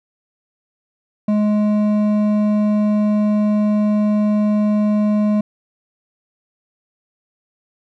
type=tone with hard clipping; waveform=sine; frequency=210 Hz; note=G#3; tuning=19 cents sharp; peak=-15 dBFS; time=1.28-5.41 s; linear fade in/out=5 ms; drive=8 dB; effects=none